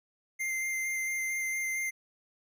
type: tone with vibrato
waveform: square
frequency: 2093 Hz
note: C7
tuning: in tune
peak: -31 dBFS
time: 0.39-1.91 s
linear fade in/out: 20 ms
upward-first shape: square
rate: 4.4 Hz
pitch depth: 9 cents each way
effects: none